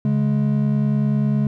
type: tone pair together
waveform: triangle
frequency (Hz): 140.2 / 210.1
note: C#3 / G#3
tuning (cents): +20 / +20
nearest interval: perfect fifth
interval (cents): 700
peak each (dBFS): -17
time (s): 0.05-1.47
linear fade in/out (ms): 2
effects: none